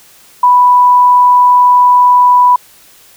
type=tone; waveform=sine; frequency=987.8 Hz; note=B5; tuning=in tune; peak=-3 dBFS; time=0.43-2.56 s; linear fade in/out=5 ms; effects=white hiss -42 dBFS RMS until 3.16 s